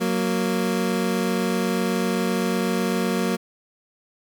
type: tone pair together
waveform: 25% pulse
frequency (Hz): 185.18 / 233.1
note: F#3 / A#3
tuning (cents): +2 / 0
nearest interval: major third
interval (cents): 398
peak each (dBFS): -20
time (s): 0-3.37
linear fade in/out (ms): 20
effects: none